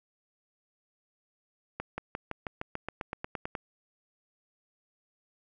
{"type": "accelerating click train", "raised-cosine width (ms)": 0.5, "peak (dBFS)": -19, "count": 14, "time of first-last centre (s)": [1.8, 3.552], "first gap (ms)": 180, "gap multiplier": 0.95, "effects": []}